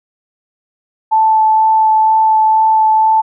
sine tone with vibrato, 876 Hz, A5, 8 cents flat, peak -7 dBFS, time 1.11-3.22 s, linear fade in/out 20 ms, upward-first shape sine, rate 2.1 Hz, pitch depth 8 cents each way, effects none

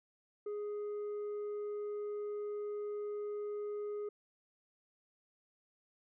triangle tone with tanh clipping, 415.3 Hz, G#4, in tune, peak -38 dBFS, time 0.46-4.09 s, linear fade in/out 5 ms, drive 8 dB, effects none

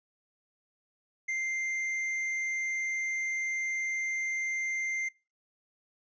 sine tone with hard clipping, 2093 Hz, C7, in tune, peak -31 dBFS, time 1.28-5.09 s, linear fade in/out 10 ms, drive 5 dB, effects noise-tail reverb RT60 0.3 s tail -24 dB re dry + resampled to 16000 Hz

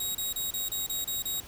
10% pulse tone bursts, 3800 Hz, A#7, 33 cents sharp, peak -22 dBFS, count 8, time 0-1.403 s, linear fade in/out 5 ms, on 150 ms, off 29 ms, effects pink hiss -48 dBFS RMS until 1.47 s

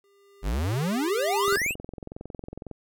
square tone with exponential growth, 400 Hz, G4, 35 cents sharp, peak -22 dBFS, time 0.04-1.56 s, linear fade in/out 1 ms, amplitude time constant 330 ms
square exponential sweep, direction up, 43.12 to 2960 Hz, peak -25 dBFS, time 0.42-1.75 s, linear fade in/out 50 ms
click train, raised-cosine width 2 ms, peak -24 dBFS, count 28, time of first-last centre 1.48-2.713 s, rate 21.9 Hz
effects none

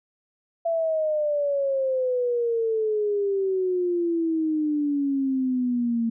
sine exponential sweep, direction down, 673 to 227.2 Hz, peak -21 dBFS, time 0.65-6.1 s, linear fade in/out 10 ms, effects none

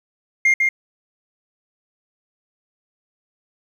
sine tone with echo, 2118 Hz, C7, 21 cents sharp, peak -9 dBFS, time 0.45-0.54 s, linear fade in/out 5 ms, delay 150 ms, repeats 1, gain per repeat -4 dB, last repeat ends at 0.69 s, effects tanh soft clip ceiling -11 dBFS + 8-bit

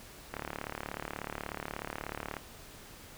click train, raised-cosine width 0.5 ms, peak -21 dBFS, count 75, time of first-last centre 0.34-2.367 s, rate 36.5 Hz, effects pink hiss -51 dBFS RMS until 3.17 s

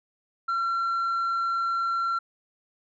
sine tone, 1362 Hz, F6, 44 cents flat, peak -21 dBFS, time 0.48-2.19 s, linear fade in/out 10 ms, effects tanh soft clip ceiling -23 dBFS

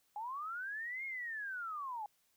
sine linear two-way sweep, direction up then down, 811 to 2170 to 811 Hz, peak -39 dBFS, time 0.16-2.06 s, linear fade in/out 2 ms, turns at 1.05 s, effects white hiss -75 dBFS RMS until 2.36 s

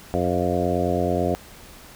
harmonic tone with a mistuned harmonic, 89.2 Hz, F2, 37 cents sharp, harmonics 1 / 2 / 3 / 4 / 5 / 6 / 7 / 8, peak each -28 / -28 / -28 / -28 / -28 / -28 / -28 / -28 dBFS, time 0.14-1.35 s, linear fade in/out 0 ms, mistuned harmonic 8, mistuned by -28 cents, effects pink hiss -45 dBFS RMS until 1.95 s

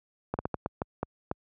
slowing click train, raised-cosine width 1 ms, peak -15 dBFS, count 8, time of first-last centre 0.34-1.314 s, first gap 49 ms, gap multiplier 1.34, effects high-pass 60 Hz 12 dB/octave

